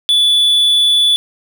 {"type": "tone", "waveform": "triangle", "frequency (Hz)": 3455, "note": "A7", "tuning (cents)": -32, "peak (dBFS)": -7, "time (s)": [0.09, 1.16], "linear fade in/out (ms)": 0, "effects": []}